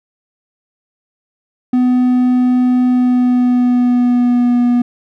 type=tone with pitch glide; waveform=triangle; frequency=250.2 to 242.9 Hz; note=B3 to B3; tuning=+23 to -29 cents; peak=-7 dBFS; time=1.73-4.82 s; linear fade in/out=5 ms; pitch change=-52 cents; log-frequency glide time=2.84-4.6 s; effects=none